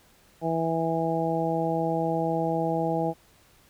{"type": "harmonic tone", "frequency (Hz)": 164, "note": "E3", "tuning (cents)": -9, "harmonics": [1, 2, 3, 4, 5], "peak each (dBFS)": [-30, -30, -30, -30, -30], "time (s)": [0.41, 3.14], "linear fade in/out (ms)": 50, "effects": ["pink hiss -59 dBFS RMS until 3.69 s"]}